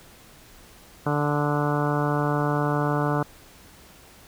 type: harmonic tone with a mistuned harmonic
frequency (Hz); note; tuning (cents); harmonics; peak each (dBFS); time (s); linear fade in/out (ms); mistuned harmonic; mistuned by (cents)
146.83; D3; 0; 1 / 2 / 3 / 4 / 5 / 6 / 7 / 8 / 9 / 10; -25 / -28 / -30 / -31 / -32 / -33 / -33 / -34 / -35 / -35; 1.06-3.23; 5; 9; -26
effects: pink hiss -50 dBFS RMS until 4.27 s